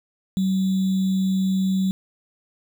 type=tone with sample-and-hold; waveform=sine; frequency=190 Hz; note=F#3; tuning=46 cents sharp; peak=-18 dBFS; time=0.37-1.91 s; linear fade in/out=0 ms; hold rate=3675 Hz; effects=none